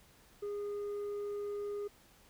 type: tone with tanh clipping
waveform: triangle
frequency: 410 Hz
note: G#4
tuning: 22 cents flat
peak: -37 dBFS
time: 0.42-1.88 s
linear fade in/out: 10 ms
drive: 8 dB
effects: pink hiss -63 dBFS RMS until 2.29 s